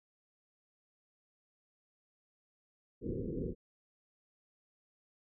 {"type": "low-pass noise", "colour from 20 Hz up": "white", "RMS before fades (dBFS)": -38, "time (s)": [3.01, 3.55], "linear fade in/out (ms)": 50, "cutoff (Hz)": 490, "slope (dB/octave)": 96, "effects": []}